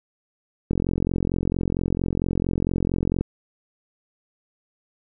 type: click train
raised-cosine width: 3 ms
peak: -10 dBFS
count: 112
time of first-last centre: 0.71-3.21 s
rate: 44.4 Hz
effects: none